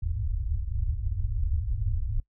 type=low-pass noise; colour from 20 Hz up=pink; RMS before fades=-28 dBFS; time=0.02-2.2 s; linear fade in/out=5 ms; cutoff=110 Hz; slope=96 dB/octave; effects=noise-tail reverb RT60 0.1 s tail -19 dB re dry